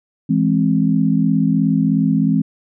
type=chord; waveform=sine; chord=E augmented; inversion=none; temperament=equal with one note detuned; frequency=164.81 / 207.7 / 264.2 Hz; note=E3 / G#3 / B#3; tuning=0 / 0 / +17 cents; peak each=-17 dBFS; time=0.29-2.42 s; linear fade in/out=10 ms; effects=none